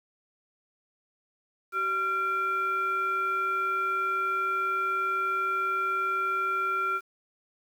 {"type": "tone with frequency modulation", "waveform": "sine", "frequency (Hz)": 1375, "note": "F6", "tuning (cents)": -27, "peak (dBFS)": -25, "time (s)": [1.72, 7.01], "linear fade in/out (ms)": 50, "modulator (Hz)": 993, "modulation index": 0.49, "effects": ["9-bit"]}